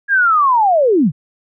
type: linear sweep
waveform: sine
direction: down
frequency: 1661.2 to 120 Hz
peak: -9 dBFS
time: 0.08-1.12 s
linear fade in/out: 50 ms
effects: none